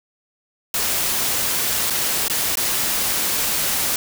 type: noise with dropouts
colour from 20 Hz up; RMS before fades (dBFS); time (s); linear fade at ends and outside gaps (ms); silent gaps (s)
white; -21; 0.74-3.96; 2; 1.901-1.905 / 2.282-2.298 / 2.555-2.571
effects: none